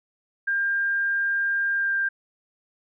sine tone with pitch glide, 1600 to 1588.9 Hz, G6 to G6, +35 to +23 cents, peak -21 dBFS, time 0.47-2.09 s, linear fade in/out 10 ms, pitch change -12 cents, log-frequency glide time 1.74-1.94 s, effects none

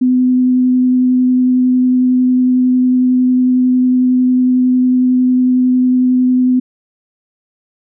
sine tone with vibrato, 252.8 Hz, B3, 41 cents sharp, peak -8 dBFS, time 0.01-6.6 s, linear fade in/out 10 ms, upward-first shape sine, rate 11 Hz, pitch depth 8 cents each way, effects none

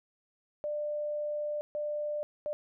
sine tone bursts at uneven times, 595 Hz, D5, 22 cents sharp, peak -31 dBFS, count 3, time 0.64-1.61 / 1.75-2.23 / 2.46-2.53 s, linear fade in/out 0 ms, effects none

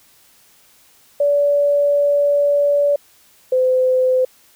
sine tone pair in turn, 575 / 512.3 Hz, D5 / C5, -37 / -37 cents, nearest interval major second, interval 200 cents, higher first, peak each -12 dBFS, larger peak neither, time 1.2-2.96 / 3.52-4.25 s, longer first, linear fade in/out 5 ms, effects white hiss -52 dBFS RMS until 4.55 s

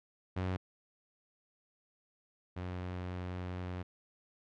sawtooth tone pair in turn, 92.5 / 90.44 Hz, F#2 / F#2, 0 / -39 cents, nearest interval unison, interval 39 cents, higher first, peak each -29 / -34 dBFS, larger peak first, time 0.36-0.57 / 2.56-3.83 s, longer second, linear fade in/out 10 ms, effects low-pass 3000 Hz 12 dB/octave

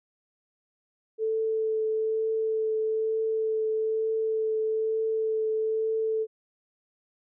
sine tone with vibrato, 440 Hz, A4, in tune, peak -24 dBFS, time 1.18-6.27 s, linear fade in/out 50 ms, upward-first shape triangle, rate 1.1 Hz, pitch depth 12 cents each way, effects none

